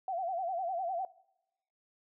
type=tone with vibrato; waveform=sine; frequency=721 Hz; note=F#5; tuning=45 cents flat; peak=-32 dBFS; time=0.08-1.05 s; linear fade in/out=2 ms; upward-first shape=sine; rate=9.9 Hz; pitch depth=130 cents each way; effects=noise-tail reverb RT60 0.9 s tail -21 dB re dry